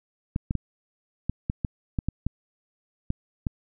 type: clicks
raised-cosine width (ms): 5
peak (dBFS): -13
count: 11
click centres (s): 0.361 / 0.509 / 0.553 / 1.296 / 1.499 / 1.648 / 1.988 / 2.086 / 2.266 / 3.104 / 3.468
effects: none